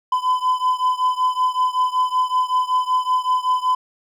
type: beating tone pair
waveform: triangle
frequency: 1010 / 1015.3 Hz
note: B5 / B5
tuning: +39 / +48 cents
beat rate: 5.3 Hz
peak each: -17 / -19 dBFS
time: 0.12-3.75 s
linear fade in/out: 5 ms
effects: none